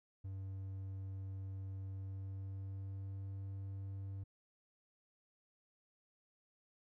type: tone with pitch glide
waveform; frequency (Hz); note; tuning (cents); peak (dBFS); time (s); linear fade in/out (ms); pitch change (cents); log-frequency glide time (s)
triangle; 96.3 to 97.48; G2 to G2; -30 to -9; -40; 0.24-4.24; 10; +21; 1.87-3.36
effects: none